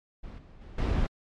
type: noise with level steps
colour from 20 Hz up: brown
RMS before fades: -42 / -50 / -45 / -26 dBFS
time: 0.23-1.07 s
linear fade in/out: 10 ms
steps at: 0.38 / 0.61 / 0.78 s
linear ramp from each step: 5 ms
effects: low-pass 4000 Hz 12 dB/octave + MP3 64 kbps